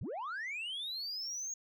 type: linear sweep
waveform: sine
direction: up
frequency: 64.5 to 6645 Hz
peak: -35 dBFS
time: 0.01-1.54 s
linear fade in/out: 5 ms
effects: tanh soft clip ceiling -36 dBFS